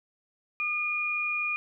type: tone pair together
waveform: sine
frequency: 1217 / 2432 Hz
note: D#6 / D#7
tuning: -39 / -40 cents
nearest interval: octave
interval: 1199 cents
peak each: -36 / -27 dBFS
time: 0.6-1.56 s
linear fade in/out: 0 ms
effects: none